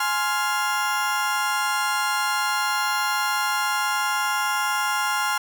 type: chord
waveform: 35% pulse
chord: F minor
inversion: first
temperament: just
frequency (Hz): 838.1 / 1047.7 / 1396.9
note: Ab5 / C6 / F6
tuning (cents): +16 / +2 / 0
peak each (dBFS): -25 / -25 / -23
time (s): 0-5.38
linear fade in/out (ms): 5
effects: none